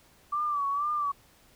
sine tone with vibrato, 1159 Hz, D6, 23 cents flat, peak -26 dBFS, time 0.32-1.12 s, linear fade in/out 10 ms, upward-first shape sine, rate 2.1 Hz, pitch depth 70 cents each way, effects pink hiss -60 dBFS RMS until 1.55 s

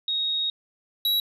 sine / square tone pair in turn, 3757 / 3883 Hz, A#7 / B7, +13 / -30 cents, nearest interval minor second, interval 57 cents, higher second, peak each -23 / -21 dBFS, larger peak second, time 0.08-0.5 / 1.05-1.2 s, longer first, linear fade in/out 2 ms, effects resampled to 32000 Hz

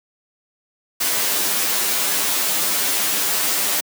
white noise with comb filter, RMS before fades -20 dBFS, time 1-3.81 s, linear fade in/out 10 ms, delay 10 ms, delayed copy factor +0.75, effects high-pass 200 Hz 12 dB/octave

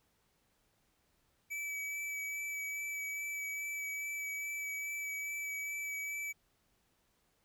square tone with vibrato, 2295 Hz, D7, 40 cents flat, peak -38 dBFS, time 1.5-6.33 s, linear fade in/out 20 ms, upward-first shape sine, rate 2.4 Hz, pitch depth 15 cents each way, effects pink hiss -75 dBFS RMS until 7.44 s

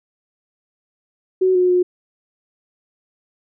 sine tone with pitch steps, 373.2 / 362.9 / 360.3 Hz, F#4 / F#4 / F#4, +15 / -34 / -46 cents, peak -12 dBFS, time 1.41-1.83 s, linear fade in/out 10 ms, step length 140 ms, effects none

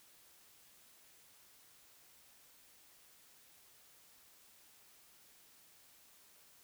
silence, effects white hiss -64 dBFS RMS until 6.63 s

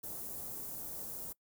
white band-stop noise, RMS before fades -43 dBFS, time 0.03-1.33 s, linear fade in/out 10 ms, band 650 to 11000 Hz, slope 12 dB/octave, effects noise-tail reverb RT60 0.1 s tail -22 dB re dry

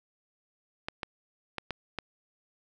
clicks, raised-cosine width 0.3 ms, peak -17 dBFS, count 5, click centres 0.885 / 1.032 / 1.583 / 1.707 / 1.987 s, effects none

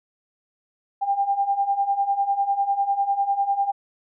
sine beating tone pair, 790 / 800 Hz, G5 / G5, +13 / +35 cents, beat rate 10 Hz, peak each -25 / -21 dBFS, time 1.01-3.72 s, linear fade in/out 20 ms, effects none

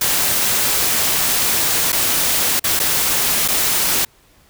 white noise with dropouts, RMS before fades -17 dBFS, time 0.01-4.05 s, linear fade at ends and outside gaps 5 ms, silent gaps 1.921-1.927 / 2.596-2.64 / 2.793-2.798 / 3.479-3.484 s, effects pink hiss -53 dBFS RMS until 4.49 s

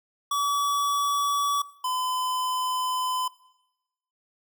square tone pair in turn, 1142 / 1015.3 Hz, D6 / B5, -49 / +48 cents, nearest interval major second, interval 203 cents, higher first, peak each -24 / -26 dBFS, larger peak first, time 0.31-1.62 / 1.84-3.28 s, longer second, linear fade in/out 5 ms, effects noise-tail reverb RT60 0.9 s tail -19 dB re dry

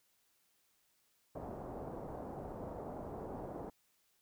white low-pass noise, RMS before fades -45 dBFS, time 1.35-3.7 s, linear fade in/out 5 ms, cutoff 780 Hz, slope 24 dB/octave, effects white hiss -75 dBFS RMS until 4.21 s

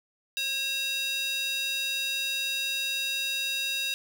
square tone with high-pass filter, 542 Hz, C#5, 39 cents flat, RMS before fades -30 dBFS, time 0.37-3.94 s, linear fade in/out 0 ms, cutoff 3200 Hz, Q 6.6, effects none

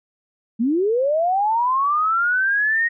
sine linear sweep, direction up, 213.5 to 1883 Hz, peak -16 dBFS, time 0.59-2.89 s, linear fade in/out 20 ms, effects none

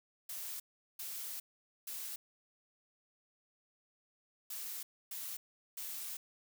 blue noise bursts at uneven times, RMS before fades -43 dBFS, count 6, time 0.29-0.6 / 0.99-1.4 / 1.87-2.16 / 4.5-4.83 / 5.11-5.37 / 5.77-6.17 s, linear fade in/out 5 ms, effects none

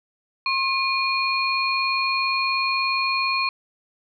sine tone cluster, 1072 / 2434 / 4271 Hz, C6 / D#7 / C8, +42 / -39 / +35 cents, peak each -24 / -23 / -27 dBFS, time 0.46-3.49 s, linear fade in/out 2 ms, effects none

